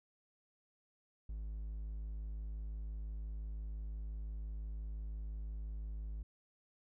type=tone; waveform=triangle; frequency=52.9 Hz; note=G#1; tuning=33 cents sharp; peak=-38 dBFS; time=1.29-6.23 s; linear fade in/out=5 ms; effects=none